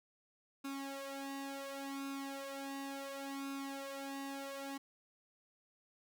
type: tone with flanger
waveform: sawtooth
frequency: 274.9 Hz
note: C#4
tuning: 14 cents flat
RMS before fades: -44 dBFS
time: 0.64-4.78 s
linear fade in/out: 10 ms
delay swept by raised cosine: 0.78 to 2.58 ms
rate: 0.7 Hz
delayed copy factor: +0.8
effects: none